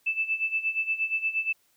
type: tone with tremolo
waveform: sine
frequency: 2636 Hz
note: E7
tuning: 1 cent flat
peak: -22 dBFS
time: 0.06-1.53 s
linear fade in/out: 10 ms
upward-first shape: sine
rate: 8.5 Hz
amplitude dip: 80%
effects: white hiss -67 dBFS RMS until 1.76 s